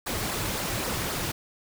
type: noise with flanger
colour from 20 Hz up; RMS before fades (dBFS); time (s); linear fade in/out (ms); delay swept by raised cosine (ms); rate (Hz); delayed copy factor
pink; -30; 0.06-1.32; 10; 0.31 to 4.41; 3.8; -0.55
effects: none

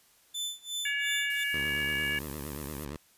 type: tone with tremolo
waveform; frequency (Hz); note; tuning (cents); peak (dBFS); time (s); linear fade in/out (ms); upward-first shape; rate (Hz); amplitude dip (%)
sawtooth; 3520; A7; 0; -28; 0.34-1.44; 10; sine; 2.8; 95
type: harmonic tone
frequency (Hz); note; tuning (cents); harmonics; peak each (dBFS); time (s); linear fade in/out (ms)
566; C#5; +36; 3 / 4 / 5; -31 / -33 / -35; 0.85-2.19; 5
type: noise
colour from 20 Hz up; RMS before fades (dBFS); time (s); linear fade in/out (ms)
violet; -42; 1.3-2.85; 2
type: tone with vibrato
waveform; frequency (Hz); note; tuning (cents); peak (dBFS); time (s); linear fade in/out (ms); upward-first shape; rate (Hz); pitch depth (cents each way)
10% pulse; 72.6; D2; -19; -29; 1.53-2.97; 10; triangle; 8.7; 170
effects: white hiss -63 dBFS RMS until 3.17 s + resampled to 32000 Hz

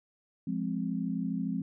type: chord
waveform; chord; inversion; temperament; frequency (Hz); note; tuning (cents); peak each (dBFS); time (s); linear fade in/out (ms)
sine; F minor; none; equal; 174.61 / 207.7 / 261.6; F3 / Ab3 / C4; 0 / 0 / 0; -34; 0.47-1.62; 5
effects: none

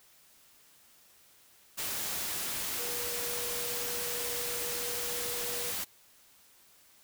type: tone in noise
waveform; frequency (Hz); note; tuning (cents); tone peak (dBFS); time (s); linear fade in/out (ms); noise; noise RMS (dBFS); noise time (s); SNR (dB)
sine; 481.8; B4; -43; -41; 2.78-5.72; 20; white; -35; 1.77-5.85; -9
effects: white hiss -61 dBFS RMS until 7.03 s

